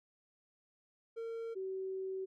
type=tone pair in turn; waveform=triangle / sine; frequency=457.1 / 380.4 Hz; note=A#4 / F#4; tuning=-34 / +48 cents; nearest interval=minor third; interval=318 cents; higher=first; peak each=-37 / -37 dBFS; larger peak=neither; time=1.16-1.55 / 1.55-2.26 s; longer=second; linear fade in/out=20 ms; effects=none